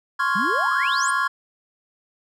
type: chord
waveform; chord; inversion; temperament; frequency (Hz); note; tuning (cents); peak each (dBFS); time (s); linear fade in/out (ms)
triangle; Db major seventh; third; equal; 1046.5 / 1108.7 / 1396.9 / 1661.2; C6 / Db6 / F6 / Ab6; 0 / 0 / 0 / 0; -23; 0.19-1.28; 10
type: exponential sweep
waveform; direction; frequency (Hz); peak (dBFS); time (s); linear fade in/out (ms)
sine; up; 175.2 to 9397; -26; 0.35-1.11; 10
effects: none